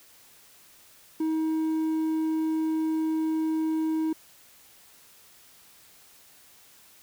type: tone with hard clipping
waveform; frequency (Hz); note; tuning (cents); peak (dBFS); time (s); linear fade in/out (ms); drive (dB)
sine; 317.2; D#4; +33; -25; 1.2-4.13; 5; 3
effects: white hiss -55 dBFS RMS until 7.02 s